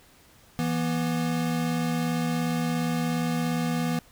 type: tone pair together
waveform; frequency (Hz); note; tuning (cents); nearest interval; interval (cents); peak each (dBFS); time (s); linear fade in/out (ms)
square; 164.81 / 242; E3 / B3; 0 / -35; perfect fifth; 665; -28; 0.59-3.99; 0
effects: pink hiss -56 dBFS RMS until 4.11 s